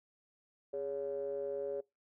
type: ring-modulated tone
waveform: triangle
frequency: 75.4 Hz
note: D2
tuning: 46 cents sharp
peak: -30 dBFS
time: 0.73-1.81 s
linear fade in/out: 10 ms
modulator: 487 Hz
effects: noise-tail reverb RT60 0.2 s tail -24 dB re dry + tanh soft clip ceiling -26 dBFS